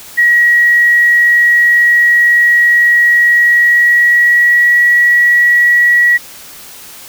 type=tone with pitch glide; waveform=sine; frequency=1909 to 1925.6 Hz; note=A#6 to B6; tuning=+41 to -44 cents; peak=-5 dBFS; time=0.17-6.18 s; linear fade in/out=20 ms; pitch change=+15 cents; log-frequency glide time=3.35-4.82 s; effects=white hiss -33 dBFS RMS until 7.08 s